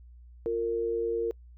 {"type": "tone pair together", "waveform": "sine", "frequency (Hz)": [350.2, 460.2], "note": ["F4", "A#4"], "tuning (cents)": [5, -22], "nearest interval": "perfect fourth", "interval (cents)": 473, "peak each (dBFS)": [-33, -27], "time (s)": [0.46, 1.31], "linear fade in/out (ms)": 0, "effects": ["noise-tail reverb RT60 0.1 s tail -26 dB re dry", "added 60 Hz sine -48 dBFS peak until 1.57 s"]}